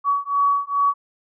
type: beating tone pair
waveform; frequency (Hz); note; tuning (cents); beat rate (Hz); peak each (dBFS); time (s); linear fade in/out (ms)
sine; 1130 / 1132.4; C#6 / C#6; +33 / +37; 2.4; -20; 0.04-0.94; 50
effects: none